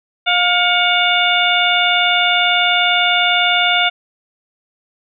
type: harmonic tone with a mistuned harmonic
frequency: 710 Hz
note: F5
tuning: 28 cents sharp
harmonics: 1 / 2 / 3 / 4 / 5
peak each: -18 / -18 / -18 / -18 / -18 dBFS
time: 0.26-3.9 s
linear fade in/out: 20 ms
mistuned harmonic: 3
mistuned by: +79 cents
effects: none